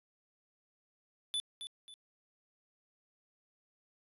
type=tone with echo; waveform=square; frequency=3489 Hz; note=A7; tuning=15 cents flat; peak=-33 dBFS; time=1.34-1.4 s; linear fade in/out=0 ms; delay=270 ms; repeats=2; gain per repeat=-9 dB; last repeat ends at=1.94 s; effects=resampled to 32000 Hz